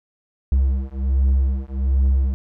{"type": "beating tone pair", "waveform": "triangle", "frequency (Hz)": [66, 67.3], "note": ["C2", "C2"], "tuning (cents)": [16, 49], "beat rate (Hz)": 1.3, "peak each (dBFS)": -17, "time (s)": [0.52, 2.34], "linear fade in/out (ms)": 0, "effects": []}